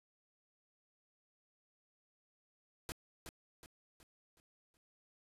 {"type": "noise with echo", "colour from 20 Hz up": "pink", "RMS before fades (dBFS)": -42, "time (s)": [2.89, 2.92], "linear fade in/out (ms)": 0, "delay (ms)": 370, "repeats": 5, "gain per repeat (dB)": -7, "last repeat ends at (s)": 4.77, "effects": ["resampled to 32000 Hz"]}